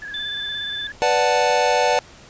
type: tone with vibrato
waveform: sine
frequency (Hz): 1679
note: G#6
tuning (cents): +18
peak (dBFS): -30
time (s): 0.02-0.92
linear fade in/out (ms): 2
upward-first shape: square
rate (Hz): 17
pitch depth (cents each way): 37
type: tone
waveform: sine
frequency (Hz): 3520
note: A7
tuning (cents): 0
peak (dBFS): -26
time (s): 0.14-0.87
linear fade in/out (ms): 2
type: chord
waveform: square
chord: B minor seventh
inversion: none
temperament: equal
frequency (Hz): 493.9 / 587.3 / 740 / 880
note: B4 / D5 / F#5 / A5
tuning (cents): 0 / 0 / 0 / 0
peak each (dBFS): -22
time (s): 1.02-1.99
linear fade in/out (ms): 0
effects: pink hiss -45 dBFS RMS until 2.29 s + resampled to 16000 Hz